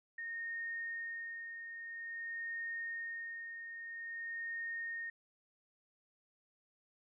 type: tone with tremolo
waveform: sine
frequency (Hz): 1845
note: A#6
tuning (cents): -18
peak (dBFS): -38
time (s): 0.18-5.1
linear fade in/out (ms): 5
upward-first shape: sine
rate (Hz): 0.5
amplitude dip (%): 50
effects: none